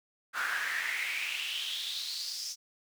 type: noise with high-pass filter sweep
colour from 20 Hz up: brown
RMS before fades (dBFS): -35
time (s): 0.33-2.56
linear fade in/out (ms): 50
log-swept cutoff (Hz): 1400 to 5600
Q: 5.7
effects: none